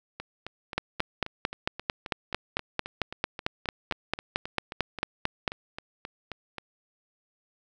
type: two click trains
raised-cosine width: 0.3 ms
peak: -20 / -9 dBFS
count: 25 / 22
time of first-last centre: 0.2-6.583 / 0.78-5.478 s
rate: 3.76 / 4.47 Hz
effects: none